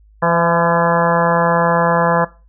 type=harmonic tone with a mistuned harmonic; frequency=169.7 Hz; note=F3; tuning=49 cents flat; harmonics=1 / 2 / 3 / 4 / 5 / 6 / 7 / 8 / 9 / 10; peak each=-19 / -30 / -18 / -20 / -21 / -18 / -24 / -25 / -29 / -22 dBFS; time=0.22-2.25 s; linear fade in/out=10 ms; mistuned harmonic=4; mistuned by=-25 cents; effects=noise-tail reverb RT60 0.3 s tail -19 dB re dry + added 52 Hz sine -45 dBFS peak until 2.48 s